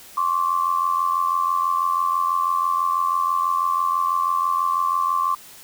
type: tone pair together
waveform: sine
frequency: 1061.9 / 1148 Hz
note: C6 / D6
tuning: +25 / -40 cents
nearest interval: minor second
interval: 135 cents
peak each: -21 dBFS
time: 0.17-5.35 s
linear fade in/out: 5 ms
effects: white hiss -44 dBFS RMS until 5.63 s